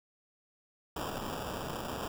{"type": "noise with sample-and-hold", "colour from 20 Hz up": "white", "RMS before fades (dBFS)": -38, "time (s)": [0.96, 2.08], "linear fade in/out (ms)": 5, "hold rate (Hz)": 2100, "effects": []}